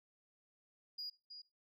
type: tone with echo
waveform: sine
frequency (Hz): 4877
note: D#8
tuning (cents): -35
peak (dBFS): -40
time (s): 0.98-1.1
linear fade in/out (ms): 10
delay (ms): 320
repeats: 1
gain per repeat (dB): -9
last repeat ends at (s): 1.42
effects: noise-tail reverb RT60 0.3 s tail -19 dB re dry + tanh soft clip ceiling -39 dBFS